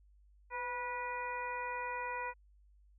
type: harmonic tone with a mistuned harmonic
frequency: 487.9 Hz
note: B4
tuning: 21 cents flat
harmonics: 1 / 2 / 3 / 4 / 5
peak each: -45 / -39 / -46 / -45 / -46 dBFS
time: 0.5-2.34 s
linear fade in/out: 50 ms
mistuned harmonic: 1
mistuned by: +46 cents
effects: added 50 Hz sine -61 dBFS peak until 2.98 s